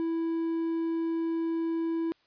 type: tone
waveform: triangle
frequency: 329.6 Hz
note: E4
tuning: in tune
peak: -25 dBFS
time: 0-2.12 s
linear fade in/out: 0 ms
effects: white hiss -67 dBFS RMS until 2.26 s + resampled to 11025 Hz